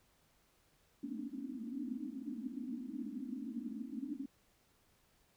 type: band-pass noise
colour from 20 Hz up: pink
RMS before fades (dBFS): -43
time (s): 1.03-4.26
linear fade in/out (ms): 5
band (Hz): 220 to 300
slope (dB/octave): 96
effects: pink hiss -72 dBFS RMS until 5.36 s